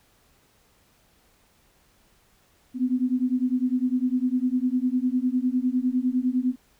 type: beating tone pair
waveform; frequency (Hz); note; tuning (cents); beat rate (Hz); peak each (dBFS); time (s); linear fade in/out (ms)
sine; 248 / 257.9; B3 / C4; +7 / -25; 9.9; -24; 2.74-6.56; 50
effects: pink hiss -62 dBFS RMS until 6.79 s